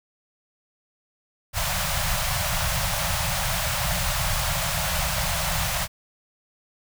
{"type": "band-stop noise", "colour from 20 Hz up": "pink", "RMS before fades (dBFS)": -25, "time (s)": [1.53, 5.88], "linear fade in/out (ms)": 50, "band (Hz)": [180, 550], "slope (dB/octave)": 96, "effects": []}